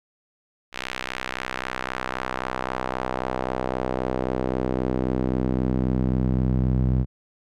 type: tone with band-pass filter sweep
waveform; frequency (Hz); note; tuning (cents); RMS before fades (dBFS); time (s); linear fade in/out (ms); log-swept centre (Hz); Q
sawtooth; 63.8; C2; -43; -25; 0.72-7.06; 50; 2600 to 130; 1.1
effects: none